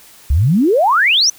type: exponential sweep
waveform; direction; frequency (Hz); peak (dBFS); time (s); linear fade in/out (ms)
sine; up; 61.5 to 6200; -9; 0.3-1.3; 5
effects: white hiss -43 dBFS RMS until 1.38 s